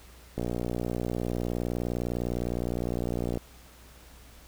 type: click train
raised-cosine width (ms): 2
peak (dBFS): -17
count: 180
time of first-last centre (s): 0.38-3.373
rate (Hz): 59.8
effects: added 60 Hz sine -52 dBFS peak until 4.47 s + pink hiss -54 dBFS RMS until 4.47 s